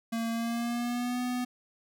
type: tone with pitch glide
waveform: square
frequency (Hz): 228.7 to 248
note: A#3 to B3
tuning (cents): -33 to +7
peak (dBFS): -30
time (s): 0.12-1.45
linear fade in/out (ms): 10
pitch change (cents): +140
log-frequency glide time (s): 0.31-1.2
effects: none